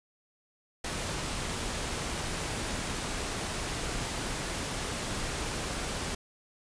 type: noise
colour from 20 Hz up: pink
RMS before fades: -34 dBFS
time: 0.84-6.15 s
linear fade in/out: 5 ms
effects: resampled to 22050 Hz